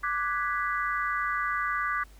sine chord, G# half-diminished seventh, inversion second, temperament equal, 1174.7 / 1480 / 1661.2 / 1975.5 Hz, D6 / F#6 / G#6 / B6, 0 / 0 / 0 / 0 cents, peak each -29 / -33 / -34 / -34 dBFS, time 0.03-2.04 s, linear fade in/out 10 ms, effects added 50 Hz sine -49 dBFS peak until 2.19 s + pink hiss -59 dBFS RMS until 2.19 s

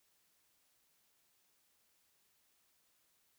silence, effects white hiss -75 dBFS RMS until 3.38 s

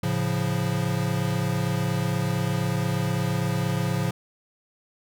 square chord, A augmented, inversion none, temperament equal, 110 / 138.59 / 174.61 Hz, A2 / C#3 / E#3, 0 / 0 / 0 cents, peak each -29 / -28 / -28 dBFS, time 0.03-4.11 s, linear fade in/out 5 ms, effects none

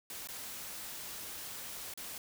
white noise with dropouts, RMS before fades -44 dBFS, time 0.1-2.18 s, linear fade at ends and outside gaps 1 ms, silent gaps 0.273-0.287 / 1.938-1.975 s, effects none

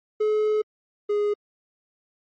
triangle tone pair in turn, 427.3 / 414.4 Hz, G#4 / G#4, +49 / -4 cents, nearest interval minor second, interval 53 cents, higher first, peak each -17 / -18 dBFS, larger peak first, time 0.2-0.62 / 1.09-1.34 s, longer first, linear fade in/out 10 ms, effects MP3 32 kbps

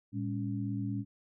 sine tone cluster, 113.2 / 202.2 / 278.9 Hz, A2 / G#3 / C#4, +50 / -46 / +11 cents, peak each -35 / -37 / -37 dBFS, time 0.12-1.05 s, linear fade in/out 50 ms, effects none

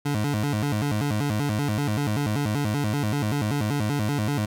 25% pulse tone with vibrato, 123.47 Hz, B2, in tune, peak -19 dBFS, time 0.05-4.46 s, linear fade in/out 10 ms, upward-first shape square, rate 5.2 Hz, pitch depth 270 cents each way, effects none

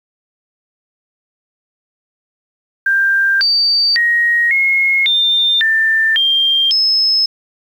sine tone with pitch steps, 1586 / 4621 / 1883 / 2162 / 3603 / 1784 / 3187 / 5190 Hz, G6 / D8 / A#6 / C#7 / A7 / A6 / G7 / E8, +20 / -29 / +17 / -44 / +40 / +23 / +28 / -28 cents, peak -10 dBFS, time 2.86-7.26 s, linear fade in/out 5 ms, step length 550 ms, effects 7-bit

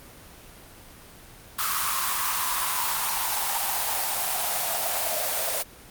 white noise with high-pass filter sweep, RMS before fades -26 dBFS, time 1.58-5.63 s, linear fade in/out 10 ms, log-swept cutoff 1200 to 600 Hz, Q 5.1, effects pink hiss -47 dBFS RMS until 5.9 s + Opus 24 kbps

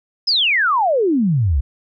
sine exponential sweep, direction down, 5274 to 60.8 Hz, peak -13 dBFS, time 0.27-1.61 s, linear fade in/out 10 ms, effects none

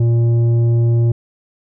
sine tone with tanh clipping, 117.1 Hz, A#2, 8 cents sharp, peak -12 dBFS, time 0-1.12 s, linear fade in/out 5 ms, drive 8 dB, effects none

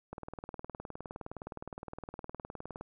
click train, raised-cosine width 1 ms, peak -27 dBFS, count 53, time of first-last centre 0.13-2.81 s, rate 19.4 Hz, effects none

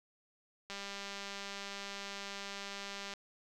click train, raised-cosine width 0.2 ms, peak -26 dBFS, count 486, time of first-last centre 0.7-3.137 s, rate 199 Hz, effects none

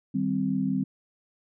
sine chord, C minor, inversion first, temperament equal, 155.56 / 196 / 261.6 Hz, Eb3 / G3 / C4, 0 / 0 / 0 cents, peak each -32 / -27 / -27 dBFS, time 0.14-0.84 s, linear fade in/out 10 ms, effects none

